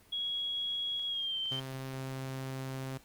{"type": "tone with pitch glide", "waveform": "sine", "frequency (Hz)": [3322, 3117], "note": ["G#7", "G7"], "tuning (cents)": [0, -11], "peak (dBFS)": -32, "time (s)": [0.12, 1.6], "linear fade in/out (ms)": 10, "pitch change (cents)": -111, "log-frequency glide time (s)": [1.07, 1.38]}
{"type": "clicks", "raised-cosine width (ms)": 0.2, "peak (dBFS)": -35, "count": 4, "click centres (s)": [0.995, 1.457, 1.664, 1.729]}
{"type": "tone", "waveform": "sawtooth", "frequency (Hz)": 132.5, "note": "C3", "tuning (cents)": 22, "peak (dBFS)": -33, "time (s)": [1.51, 2.98], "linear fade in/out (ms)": 10}
{"effects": ["pink hiss -61 dBFS RMS until 3.04 s", "Opus 24 kbps"]}